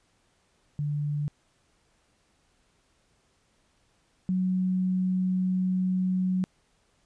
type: tone pair in turn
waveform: sine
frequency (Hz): 146.83 / 184.99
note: D3 / F#3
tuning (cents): 0 / 0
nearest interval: major third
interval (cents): 400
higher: second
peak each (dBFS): -26 / -23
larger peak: second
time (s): 0.79-1.28 / 4.29-6.44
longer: second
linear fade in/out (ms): 0
effects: pink hiss -68 dBFS RMS until 7.05 s + resampled to 22050 Hz